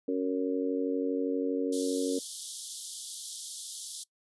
harmonic tone, 92.5 Hz, F#2, in tune, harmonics 3 / 4 / 5 / 6, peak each -30 / -36 / -31 / -40 dBFS, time 0.08-2.19 s, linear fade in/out 5 ms
white high-pass noise, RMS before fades -38 dBFS, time 1.72-4.04 s, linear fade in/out 10 ms, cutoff 3200 Hz, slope 96 dB/octave
effects noise-tail reverb RT60 0.1 s tail -22 dB re dry + resampled to 24000 Hz

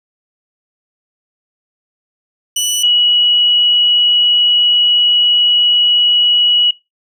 20% pulse / sine tone pair in turn, 2960 / 2923 Hz, F#7 / F#7, 0 / -22 cents, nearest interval unison, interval 22 cents, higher first, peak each -8 / -8 dBFS, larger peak neither, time 2.56-2.83 / 2.83-6.71 s, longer second, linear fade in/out 5 ms, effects noise-tail reverb RT60 0.2 s tail -20 dB re dry

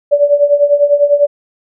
sine tone with tremolo, 578 Hz, D5, 28 cents flat, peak -3 dBFS, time 0.11-1.27 s, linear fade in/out 20 ms, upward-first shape triangle, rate 10 Hz, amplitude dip 85%, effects none

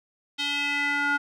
square tone with band-pass filter sweep, 286.6 Hz, D4, 42 cents flat, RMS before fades -26 dBFS, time 0.38-1.18 s, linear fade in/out 20 ms, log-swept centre 3400 to 1400 Hz, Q 3.5, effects none

